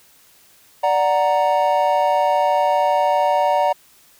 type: chord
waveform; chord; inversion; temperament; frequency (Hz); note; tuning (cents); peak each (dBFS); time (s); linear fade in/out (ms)
triangle; D augmented; none; equal; 587.3 / 740 / 932.3; D5 / F#5 / A#5; 0 / 0 / 0; -17; 0.83-3.73; 10
effects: white hiss -52 dBFS RMS until 4.19 s